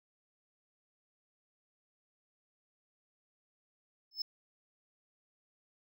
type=tone with exponential growth; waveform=triangle; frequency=5240 Hz; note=E8; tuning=11 cents flat; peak=-28 dBFS; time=4.11-4.22 s; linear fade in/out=5 ms; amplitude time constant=22 ms; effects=none